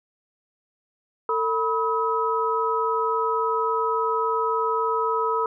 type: tone cluster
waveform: sine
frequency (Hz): 449.1 / 980 / 1278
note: A4 / B5 / D#6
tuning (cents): +35 / -14 / +46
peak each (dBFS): -25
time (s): 1.29-5.46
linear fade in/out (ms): 2
effects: none